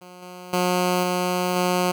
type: tone with level steps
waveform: 10% pulse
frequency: 180.2 Hz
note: F#3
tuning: 45 cents flat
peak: -33 / -29 / -11 / -13 / -11 dBFS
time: 0.01-1.92 s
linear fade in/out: 10 ms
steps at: 0.22 / 0.53 / 1.03 / 1.56 s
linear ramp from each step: 5 ms
effects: none